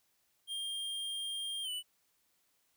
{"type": "tone with pitch glide", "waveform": "square", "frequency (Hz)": [3205, 2973], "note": ["G7", "F#7"], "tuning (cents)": [38, 8], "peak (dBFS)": -37, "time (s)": [0.47, 1.83], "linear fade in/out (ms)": 50, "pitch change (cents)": -130, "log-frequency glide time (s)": [1.63, 1.7], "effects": ["white hiss -75 dBFS RMS until 2.76 s"]}